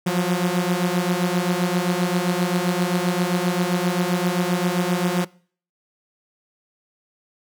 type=beating tone pair; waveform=sawtooth; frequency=174.61 / 182.21 Hz; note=F3 / F#3; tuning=0 / -26 cents; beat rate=7.6 Hz; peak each=-18 dBFS; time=0.06-5.25 s; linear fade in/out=10 ms; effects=noise-tail reverb RT60 0.5 s tail -23 dB re dry

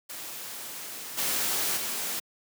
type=noise with level steps; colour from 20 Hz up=white; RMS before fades=-39 / -28 / -32 dBFS; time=0.09-2.2 s; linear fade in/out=10 ms; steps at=1.17 / 1.76 s; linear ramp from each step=20 ms; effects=high-pass 150 Hz 12 dB/octave

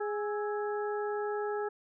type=harmonic tone with a mistuned harmonic; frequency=416 Hz; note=G#4; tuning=3 cents sharp; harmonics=1 / 2 / 3 / 4; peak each=-32 / -38 / -42 / -44 dBFS; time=0-1.69 s; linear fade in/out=10 ms; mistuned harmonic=3; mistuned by=+89 cents; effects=none

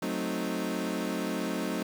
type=chord; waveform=30% pulse; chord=F# diminished seventh; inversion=none; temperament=equal; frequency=185 / 220 / 261.6 / 311.1 Hz; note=F#3 / A3 / C4 / Eb4; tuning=0 / 0 / 0 / 0 cents; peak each=-33 dBFS; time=0.02-1.83 s; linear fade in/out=5 ms; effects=9-bit

